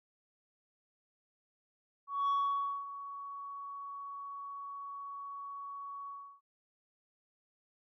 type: tone with ADSR envelope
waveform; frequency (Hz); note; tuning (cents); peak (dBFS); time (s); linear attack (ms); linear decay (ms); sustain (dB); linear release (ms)
sine; 1121; C#6; +19; -25; 2.07-6.41; 220; 560; -16; 330
effects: tanh soft clip ceiling -27 dBFS